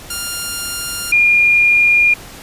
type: tone pair in turn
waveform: 5% pulse / sine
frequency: 1400 / 2416 Hz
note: F6 / D7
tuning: +4 / +48 cents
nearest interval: major sixth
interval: 944 cents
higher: second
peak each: -9 / -8 dBFS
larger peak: second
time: 0.1-1.12 / 1.12-2.14 s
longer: neither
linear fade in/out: 5 ms
effects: pink hiss -35 dBFS RMS until 2.42 s + resampled to 32000 Hz